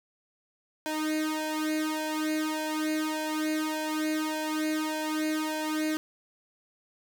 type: tone with flanger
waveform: sawtooth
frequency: 310 Hz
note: D#4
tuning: 6 cents flat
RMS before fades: -30 dBFS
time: 0.86-5.97 s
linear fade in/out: 0 ms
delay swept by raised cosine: 2 to 2.78 ms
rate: 1.7 Hz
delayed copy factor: +0.9
effects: none